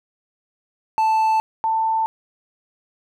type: tone pair in turn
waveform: triangle / sine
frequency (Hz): 880 / 889.7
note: A5 / A5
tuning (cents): 0 / +19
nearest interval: unison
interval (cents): 19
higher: second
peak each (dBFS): -13 / -17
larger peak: first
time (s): 0.98-1.4 / 1.64-2.06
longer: neither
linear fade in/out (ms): 0
effects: none